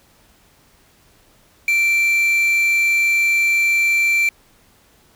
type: tone with quantisation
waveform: triangle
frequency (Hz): 2347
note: D7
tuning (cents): -2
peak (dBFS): -12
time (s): 1.68-4.29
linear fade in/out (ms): 2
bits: 5
effects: pink hiss -54 dBFS RMS until 5.15 s